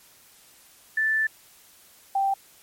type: tone pair in turn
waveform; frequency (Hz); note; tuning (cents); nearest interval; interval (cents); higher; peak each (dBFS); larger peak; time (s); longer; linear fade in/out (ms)
sine; 1760 / 784; A6 / G5; 0 / 0; octave + major second; 1400; first; -20; neither; 0.97-1.27 / 2.15-2.34; first; 5
effects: white hiss -54 dBFS RMS until 2.62 s + MP3 64 kbps